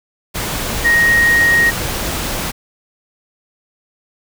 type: tone in noise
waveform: sine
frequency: 1874 Hz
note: A#6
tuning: 9 cents sharp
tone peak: -9 dBFS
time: 0.84-1.71 s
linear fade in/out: 20 ms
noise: pink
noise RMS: -21 dBFS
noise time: 0.34-2.52 s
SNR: +9 dB
effects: none